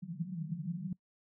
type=band-pass noise; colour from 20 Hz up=white; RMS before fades=-39 dBFS; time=0.02-0.93 s; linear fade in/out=5 ms; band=150 to 190 Hz; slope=96 dB/octave; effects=noise-tail reverb RT60 0.1 s tail -23 dB re dry